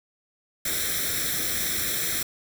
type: noise with comb filter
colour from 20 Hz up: white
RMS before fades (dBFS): -27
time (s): 0.65-2.23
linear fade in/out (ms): 5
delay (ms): 0.53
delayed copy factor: +0.8
effects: none